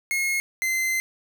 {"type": "tone pair in turn", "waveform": "45% pulse", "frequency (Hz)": [2160, 2069], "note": ["C#7", "C7"], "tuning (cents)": [-45, -20], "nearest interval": "minor second", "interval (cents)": 75, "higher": "first", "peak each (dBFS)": -22, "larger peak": "neither", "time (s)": [[0.11, 0.4], [0.62, 1]], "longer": "second", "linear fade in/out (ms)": 0, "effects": []}